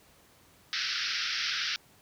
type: band-pass noise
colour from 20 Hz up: white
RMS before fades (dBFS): -32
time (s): 0.73-1.76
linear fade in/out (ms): 0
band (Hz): 1300 to 5600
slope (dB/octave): 96
effects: pink hiss -60 dBFS RMS until 2.01 s + high-pass 60 Hz 12 dB/octave